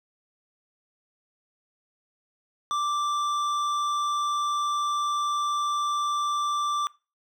triangle tone with hard clipping, 1174.7 Hz, D6, in tune, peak -26 dBFS, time 2.71-6.87 s, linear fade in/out 0 ms, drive 14 dB, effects noise-tail reverb RT60 0.3 s tail -21 dB re dry

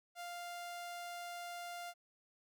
sawtooth tone, 698.5 Hz, F5, in tune, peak -40 dBFS, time 0.15-1.94 s, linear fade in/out 50 ms, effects none

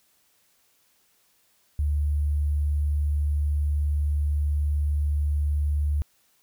sine tone with sample-and-hold, 73.42 Hz, D2, in tune, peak -21 dBFS, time 1.79-6.02 s, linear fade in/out 0 ms, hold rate 11025 Hz, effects white hiss -65 dBFS RMS until 6.42 s

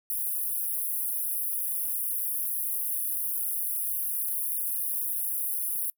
pink high-pass noise, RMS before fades -30 dBFS, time 0.1-5.9 s, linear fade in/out 0 ms, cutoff 10000 Hz, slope 96 dB/octave, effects noise-tail reverb RT60 0.1 s tail -26 dB re dry

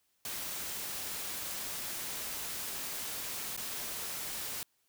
white noise with dropouts, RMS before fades -39 dBFS, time 0.25-4.63 s, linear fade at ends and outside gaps 1 ms, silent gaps 3.565-3.575 s, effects white hiss -75 dBFS RMS until 4.88 s

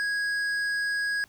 sine tone with hard clipping, 1654 Hz, G#6, 8 cents flat, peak -27 dBFS, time 0-1.24 s, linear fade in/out 0 ms, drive 8 dB, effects pink hiss -59 dBFS RMS until 1.28 s

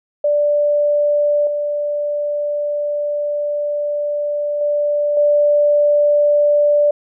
sine tone with level steps, 587 Hz, D5, 1 cent flat, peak -12 / -17 / -14 / -10 dBFS, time 0.24-6.91 s, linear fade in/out 5 ms, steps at 1.47 / 4.61 / 5.17 s, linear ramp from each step 2 ms, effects none

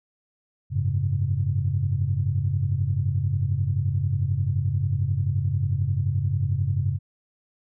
sine chord, F# suspended second, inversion none, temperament equal with one note detuned, 92.5 / 103.83 / 136.45 Hz, F#2 / G#2 / C#3, 0 / 0 / -27 cents, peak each -25 dBFS, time 0.7-6.99 s, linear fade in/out 50 ms, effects tanh soft clip ceiling -11 dBFS

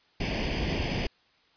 pink noise with comb filter, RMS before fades -29 dBFS, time 0.2-1.07 s, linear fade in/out 5 ms, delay 0.38 ms, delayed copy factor +0.8, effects white hiss -64 dBFS RMS until 1.56 s + resampled to 11025 Hz

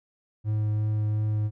triangle tone with vibrato, 106.7 Hz, G#2, 47 cents sharp, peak -21 dBFS, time 0.44-1.51 s, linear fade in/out 50 ms, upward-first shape triangle, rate 2.8 Hz, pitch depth 11 cents each way, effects none

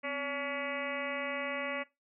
harmonic tone with a mistuned harmonic, 283 Hz, C#4, 36 cents sharp, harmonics 1 / 2 / 3 / 4 / 5 / 6 / 7 / 8 / 9 / 10, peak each -43 / -38 / -48 / -42 / -47 / -48 / -40 / -42 / -46 / -50 dBFS, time 0.03-1.84 s, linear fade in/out 20 ms, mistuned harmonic 1, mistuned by -140 cents, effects noise-tail reverb RT60 0.2 s tail -18 dB re dry

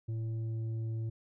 triangle tone with tanh clipping, 112.4 Hz, A2, 37 cents sharp, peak -34 dBFS, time 0.08-1.1 s, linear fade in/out 10 ms, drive 10 dB, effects none

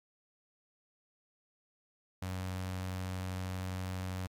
sawtooth tone with notch filter, 92.5 Hz, F#2, in tune, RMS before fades -38 dBFS, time 2.22-4.27 s, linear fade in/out 5 ms, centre 360 Hz, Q 1.8, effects MP3 96 kbps

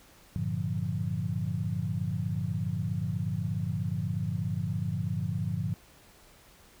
sine chord, G minor seventh, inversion none, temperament equal with one note detuned, 98 / 114.8 / 146.83 / 174.61 Hz, G2 / Bb2 / D3 / F3, 0 / -26 / 0 / 0 cents, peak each -34 dBFS, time 0.36-5.74 s, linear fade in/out 0 ms, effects pink hiss -57 dBFS RMS until 6.8 s

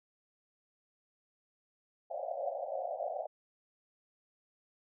white band-pass noise, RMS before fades -38 dBFS, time 2.1-3.27 s, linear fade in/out 10 ms, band 530 to 750 Hz, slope 96 dB/octave, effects none

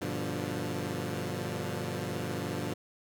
15% pulse chord, G dominant seventh, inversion none, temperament equal with one note detuned, 98 / 121.21 / 146.83 / 174.61 Hz, G2 / B2 / D3 / F3, 0 / -32 / 0 / 0 cents, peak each -32 dBFS, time 0.01-2.74 s, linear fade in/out 10 ms, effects none

